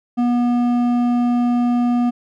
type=tone with hard clipping; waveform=triangle; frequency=242.2 Hz; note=B3; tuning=34 cents flat; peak=-16 dBFS; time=0.17-2.11 s; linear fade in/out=20 ms; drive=12 dB; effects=none